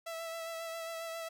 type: tone with vibrato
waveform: sawtooth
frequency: 659.3 Hz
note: E5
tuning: in tune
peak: -35 dBFS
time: 0.06-1.29 s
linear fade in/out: 10 ms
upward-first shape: sine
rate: 7.4 Hz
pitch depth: 20 cents each way
effects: none